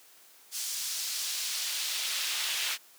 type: noise with high-pass filter sweep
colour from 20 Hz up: brown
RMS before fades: -33 dBFS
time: 0.51-2.78 s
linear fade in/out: 50 ms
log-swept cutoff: 6100 to 2800 Hz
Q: 1.1
effects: white hiss -57 dBFS RMS until 2.98 s + high-pass 300 Hz 12 dB/octave